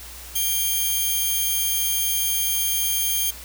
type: tone pair together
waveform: 5% pulse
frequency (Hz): 2349 / 3192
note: D7 / G7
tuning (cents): 0 / +31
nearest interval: perfect fourth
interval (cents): 531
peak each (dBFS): -24 / -12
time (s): 0.35-3.31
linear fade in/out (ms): 10
effects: added 60 Hz sine -42 dBFS peak until 3.44 s + white hiss -40 dBFS RMS until 3.44 s